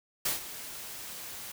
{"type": "noise with ADSR envelope", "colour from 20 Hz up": "white", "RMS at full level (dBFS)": -28, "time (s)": [0.25, 1.52], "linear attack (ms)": 8, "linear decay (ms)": 140, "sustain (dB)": -14, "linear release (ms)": 7, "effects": []}